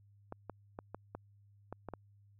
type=clicks; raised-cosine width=1 ms; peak=-28 dBFS; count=8; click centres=0.324 / 0.497 / 0.789 / 0.946 / 1.15 / 1.726 / 1.887 / 1.937 s; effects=added 101 Hz sine -61 dBFS peak until 2.39 s